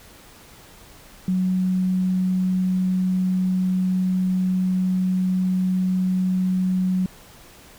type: tone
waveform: sine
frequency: 185 Hz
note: F#3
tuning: in tune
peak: -18 dBFS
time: 1.28-7.06 s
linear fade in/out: 2 ms
effects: pink hiss -47 dBFS RMS until 7.78 s